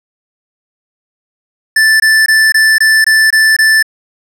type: tone bursts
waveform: square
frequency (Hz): 1760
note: A6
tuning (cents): 0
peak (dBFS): -6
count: 8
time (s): 1.76-3.827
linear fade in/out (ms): 5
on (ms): 240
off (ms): 21
effects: low-pass 12000 Hz 12 dB/octave